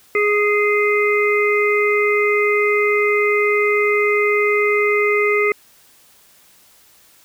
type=harmonic tone; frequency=415.3 Hz; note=G#4; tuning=in tune; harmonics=1 / 3 / 5 / 6; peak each=-16 / -23 / -18 / -27 dBFS; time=0.15-5.52 s; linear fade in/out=2 ms; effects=white hiss -51 dBFS RMS until 7.24 s